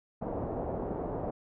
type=low-pass noise; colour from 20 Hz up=white; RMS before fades=-35 dBFS; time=0.21-1.31 s; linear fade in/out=10 ms; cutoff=720 Hz; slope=24 dB/octave; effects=none